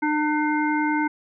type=harmonic tone; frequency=301.7 Hz; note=D4; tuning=47 cents sharp; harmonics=1 / 3 / 5 / 7; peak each=-22 / -25 / -29 / -30 dBFS; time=0.02-1.08 s; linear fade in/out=10 ms; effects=none